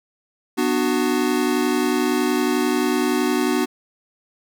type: chord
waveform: square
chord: B minor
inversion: none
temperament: equal with one note detuned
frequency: 246.9 / 297.9 / 370 Hz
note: B3 / D4 / F#4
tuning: 0 / +25 / 0 cents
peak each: -23 dBFS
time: 0.57-3.66 s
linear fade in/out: 20 ms
effects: none